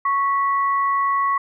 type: tone pair together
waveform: sine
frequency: 1108.7 / 1956.7 Hz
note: C#6 / B6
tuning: 0 / -17 cents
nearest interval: minor seventh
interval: 983 cents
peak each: -17 / -28 dBFS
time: 0.05-1.38 s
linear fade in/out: 5 ms
effects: none